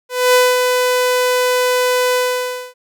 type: tone with ADSR envelope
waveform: sawtooth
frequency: 500 Hz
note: B4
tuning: 21 cents sharp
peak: -4 dBFS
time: 0.09-2.74 s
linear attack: 250 ms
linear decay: 220 ms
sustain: -5 dB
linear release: 590 ms
effects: none